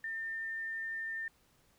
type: tone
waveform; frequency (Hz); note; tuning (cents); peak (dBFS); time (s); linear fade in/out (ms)
sine; 1803; A6; +42; -36; 0.04-1.28; 2
effects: pink hiss -69 dBFS RMS until 1.78 s